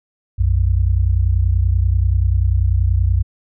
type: tone pair together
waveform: sine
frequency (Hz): 60.94 / 91.3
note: B1 / F#2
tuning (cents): -22 / -23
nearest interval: perfect fifth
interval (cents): 699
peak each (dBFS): -15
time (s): 0.38-3.23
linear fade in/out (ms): 20
effects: none